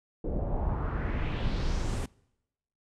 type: noise with low-pass filter sweep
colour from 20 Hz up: brown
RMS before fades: -30 dBFS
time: 0.24-2.06 s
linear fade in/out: 5 ms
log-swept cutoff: 450 to 10000 Hz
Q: 2.2
effects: noise-tail reverb RT60 0.9 s tail -25 dB re dry